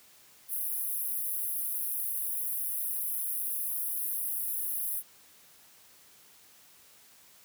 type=high-pass noise; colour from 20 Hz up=pink; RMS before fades=-33 dBFS; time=0.48-5.03 s; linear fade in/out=50 ms; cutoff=10000 Hz; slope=96 dB/octave; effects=white hiss -58 dBFS RMS until 7.44 s + high-pass 60 Hz 12 dB/octave